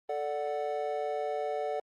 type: chord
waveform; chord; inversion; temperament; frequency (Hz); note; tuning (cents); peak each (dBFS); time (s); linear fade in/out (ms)
triangle; D major; second; equal; 440 / 587.3 / 740; A4 / D5 / F#5; 0 / 0 / 0; -33; 0.09-1.8; 5
effects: Opus 32 kbps